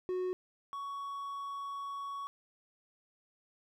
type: tone pair in turn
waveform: triangle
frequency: 367 / 1118 Hz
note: F#4 / C#6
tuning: -14 / +14 cents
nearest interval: octave + perfect fifth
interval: 1928 cents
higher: second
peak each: -30 / -36 dBFS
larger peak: first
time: 0.09-0.33 / 0.73-2.27 s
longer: second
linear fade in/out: 0 ms
effects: none